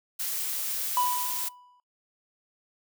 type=noise; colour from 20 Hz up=blue; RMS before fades=-31 dBFS; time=0.19-1.49 s; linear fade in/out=10 ms
type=tone with exponential decay; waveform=triangle; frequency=987.8 Hz; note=B5; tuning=in tune; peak=-19 dBFS; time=0.97-1.8 s; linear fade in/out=1 ms; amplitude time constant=180 ms
effects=noise-tail reverb RT60 0.2 s tail -25 dB re dry

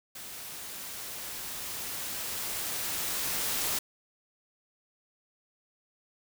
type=noise with level ramp; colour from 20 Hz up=white; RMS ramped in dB=-43 to -30 dBFS; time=0.15-3.79 s; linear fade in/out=5 ms; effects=none

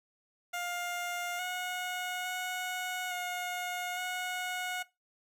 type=tone with pitch steps; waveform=15% pulse; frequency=705 / 727 / 732 / 719 / 729 Hz; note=F5 / F#5 / F#5 / F#5 / F#5; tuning=+16 / -31 / -19 / -50 / -26 cents; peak=-28 dBFS; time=0.53-4.83 s; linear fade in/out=10 ms; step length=860 ms; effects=noise-tail reverb RT60 0.2 s tail -17 dB re dry

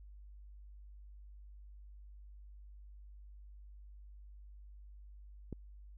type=click; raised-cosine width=3 ms; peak=-29 dBFS; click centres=5.527 s; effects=added 50 Hz sine -51 dBFS peak until 5.97 s

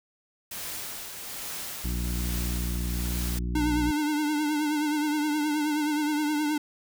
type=noise with tremolo; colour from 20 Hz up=white; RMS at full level=-35 dBFS; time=0.51-3.39 s; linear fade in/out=5 ms; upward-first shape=triangle; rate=1.2 Hz; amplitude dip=45%
type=harmonic tone; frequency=60 Hz; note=B1; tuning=49 cents flat; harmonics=1 / 2 / 3 / 4 / 5 / 6; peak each=-28 / -37 / -35 / -43 / -42 / -46 dBFS; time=1.84-3.91 s; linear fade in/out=5 ms
type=tone with vibrato; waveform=square; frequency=300.1 Hz; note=D4; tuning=38 cents sharp; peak=-25 dBFS; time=3.55-6.58 s; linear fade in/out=5 ms; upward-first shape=triangle; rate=9.5 Hz; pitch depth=57 cents each way
effects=none

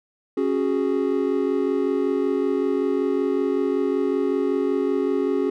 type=chord; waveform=triangle; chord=C# suspended fourth; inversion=none; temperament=equal with one note detuned; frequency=274.5 / 370 / 415.3 Hz; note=C#4 / F#4 / G#4; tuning=-17 / 0 / 0 cents; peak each=-22 dBFS; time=0.37-5.5 s; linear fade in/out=5 ms; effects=none

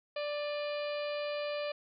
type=harmonic tone with a mistuned harmonic; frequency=587.3 Hz; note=D5; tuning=in tune; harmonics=1 / 2 / 3 / 4 / 5 / 6 / 7 / 8; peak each=-34 / -45 / -48 / -45 / -48 / -53 / -50 / -52 dBFS; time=0.16-1.72 s; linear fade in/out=5 ms; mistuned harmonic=4; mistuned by=+50 cents; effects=none

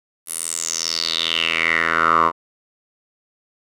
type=tone with band-pass filter sweep; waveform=10% pulse; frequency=82.41 Hz; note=E2; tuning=in tune; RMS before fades=-20 dBFS; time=0.26-2.32 s; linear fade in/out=50 ms; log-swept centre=11000 to 1000 Hz; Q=5.6; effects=none

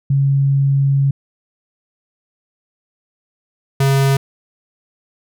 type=tone pair in turn; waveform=sine / square; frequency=138.2 / 136.69 Hz; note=C#3 / C#3; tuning=-5 / -24 cents; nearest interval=unison; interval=19 cents; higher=first; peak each=-11 / -12 dBFS; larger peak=first; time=0.1-1.11 / 3.8-4.17 s; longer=first; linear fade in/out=5 ms; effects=none

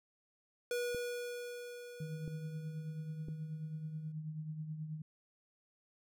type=tone with exponential decay; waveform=square; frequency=484.8 Hz; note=B4; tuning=32 cents flat; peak=-34 dBFS; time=0.71-4.12 s; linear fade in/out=2 ms; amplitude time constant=740 ms
type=clicks; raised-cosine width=3 ms; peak=-33 dBFS; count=3; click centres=0.947 / 2.278 / 3.285 s
type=tone with tremolo; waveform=sine; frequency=155.3 Hz; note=D#3; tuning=3 cents flat; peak=-37 dBFS; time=2-5.02 s; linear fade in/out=5 ms; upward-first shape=triangle; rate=9.3 Hz; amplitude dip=60%
effects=none

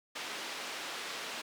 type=band-pass noise; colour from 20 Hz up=white; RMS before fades=-41 dBFS; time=0.15-1.42 s; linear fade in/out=10 ms; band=300 to 3900 Hz; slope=12 dB/octave; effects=none

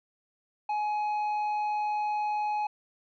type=tone with tanh clipping; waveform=sine; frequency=841 Hz; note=G#5; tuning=22 cents sharp; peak=-28 dBFS; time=0.69-2.67 s; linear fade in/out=5 ms; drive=6 dB; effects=none

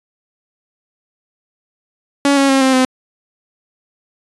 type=tone with pitch steps; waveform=sawtooth; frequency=281.3 / 275.2 / 269.2 / 263.4 / 257.7 Hz; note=C#4 / C#4 / C4 / C4 / C4; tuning=+26 / -12 / +49 / +12 / -26 cents; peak=-6 dBFS; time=2.25-2.85 s; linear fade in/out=2 ms; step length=120 ms; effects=resampled to 24000 Hz

